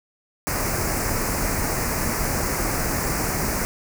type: band-stop noise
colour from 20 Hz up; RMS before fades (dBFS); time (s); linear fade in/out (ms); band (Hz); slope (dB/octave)
pink; -24; 0.47-3.65; 0; 2400 to 4800; 48
effects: none